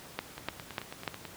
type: two click trains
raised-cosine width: 0.3 ms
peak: -15 / -24 dBFS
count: 4 / 9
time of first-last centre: 0.19-1.078 / 0.38-1.252 s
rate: 3.38 / 9.17 Hz
effects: pink hiss -49 dBFS RMS until 1.36 s + high-pass 80 Hz 12 dB/octave